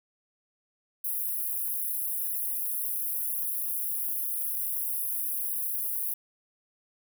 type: high-pass noise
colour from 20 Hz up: white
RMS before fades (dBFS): -31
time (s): 1.04-6.14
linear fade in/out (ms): 5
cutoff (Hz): 10000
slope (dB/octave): 96
effects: none